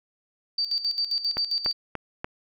sine tone with tremolo, 4631 Hz, D8, 25 cents flat, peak -22 dBFS, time 0.58-1.73 s, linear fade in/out 5 ms, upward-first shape square, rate 7.5 Hz, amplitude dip 70%
click train, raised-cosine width 0.5 ms, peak -15 dBFS, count 4, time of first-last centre 1.37-2.245 s, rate 3.43 Hz
effects none

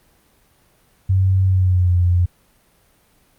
sine tone with pitch glide, 94.8 to 88.45 Hz, F#2 to F2, +43 to +23 cents, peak -12 dBFS, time 1.09-2.26 s, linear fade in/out 10 ms, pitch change -120 cents, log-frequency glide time 1.45-1.96 s, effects pink hiss -57 dBFS RMS until 3.38 s + Opus 32 kbps

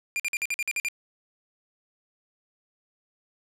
45% pulse tone bursts, 2398 Hz, D7, 36 cents sharp, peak -25 dBFS, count 9, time 0.16-0.885 s, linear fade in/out 0 ms, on 37 ms, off 49 ms, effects low-pass 12000 Hz 12 dB/octave

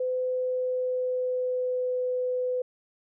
sine tone with pitch glide, 508 to 502.5 Hz, B4 to B4, +49 to +30 cents, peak -25 dBFS, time 0-2.62 s, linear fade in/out 5 ms, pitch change -19 cents, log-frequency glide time 0.2-1.99 s, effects none

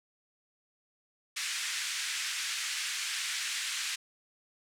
pink band-pass noise, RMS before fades -35 dBFS, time 1.36-3.96 s, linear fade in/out 10 ms, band 1700 to 9000 Hz, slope 24 dB/octave, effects none

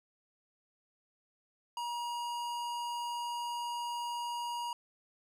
sine tone with hard clipping, 953 Hz, A#5, 38 cents sharp, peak -37 dBFS, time 1.77-4.73 s, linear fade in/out 2 ms, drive 17 dB, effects none

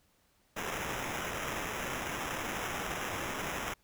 blue noise with sample-and-hold, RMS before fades -37 dBFS, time 0.56-3.74 s, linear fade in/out 10 ms, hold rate 4410 Hz, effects pink hiss -70 dBFS RMS until 3.83 s

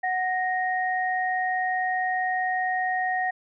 sine tone pair together, 740 / 1864.7 Hz, F#5 / A#6, 0 / 0 cents, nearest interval octave + major third, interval 1600 cents, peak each -25 / -27 dBFS, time 0.03-3.31 s, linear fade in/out 10 ms, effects none

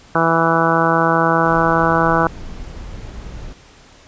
harmonic tone, 164.81 Hz, E3, in tune, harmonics 1 / 2 / 3 / 4 / 5 / 6 / 7 / 8 / 9, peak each -21 / -21 / -21 / -21 / -21 / -21 / -21 / -21 / -21 dBFS, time 0.15-2.27 s, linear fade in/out 2 ms
brown noise, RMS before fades -31 dBFS, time 1.45-3.53 s, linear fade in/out 2 ms
effects pink hiss -46 dBFS RMS until 4.07 s + resampled to 16000 Hz

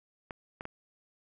clicks, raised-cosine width 0.5 ms, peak -24 dBFS, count 3, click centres 0.308 / 0.609 / 0.654 s, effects none

